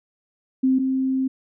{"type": "tone pair in turn", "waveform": "sine", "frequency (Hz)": [261.6, 263.3], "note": ["C4", "C4"], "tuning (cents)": [0, 11], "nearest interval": "unison", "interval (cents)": 11, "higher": "second", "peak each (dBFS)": [-15, -19], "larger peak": "first", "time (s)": [[0.63, 0.79], [0.79, 1.28]], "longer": "second", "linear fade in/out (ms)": 10, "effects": []}